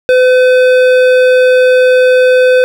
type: tone with hard clipping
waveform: sine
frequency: 507 Hz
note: B4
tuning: 45 cents sharp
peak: -6 dBFS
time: 0.09-2.64 s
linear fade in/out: 0 ms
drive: 12 dB
effects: none